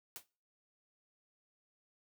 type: noise with exponential decay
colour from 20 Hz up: white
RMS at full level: -42 dBFS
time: 0.16-0.26 s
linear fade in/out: 0 ms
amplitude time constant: 20 ms
effects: noise-tail reverb RT60 0.4 s tail -23 dB re dry